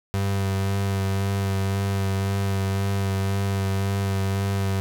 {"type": "tone with vibrato", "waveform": "35% pulse", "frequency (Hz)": 97.7, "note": "G2", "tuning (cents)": -5, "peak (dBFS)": -20, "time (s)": [0.14, 4.8], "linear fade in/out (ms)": 0, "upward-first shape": "sine", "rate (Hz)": 1.9, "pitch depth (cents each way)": 17, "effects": []}